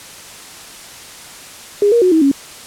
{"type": "tone with pitch steps", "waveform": "sine", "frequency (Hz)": [409.3, 471, 366.4, 320.1, 277], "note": ["G#4", "A#4", "F#4", "D#4", "C#4"], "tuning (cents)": [-25, 18, -17, 49, -1], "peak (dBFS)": -8, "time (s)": [1.82, 2.315], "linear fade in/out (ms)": 2, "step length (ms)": 99, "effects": ["white hiss -35 dBFS RMS until 2.66 s", "low-pass 10000 Hz 12 dB/octave"]}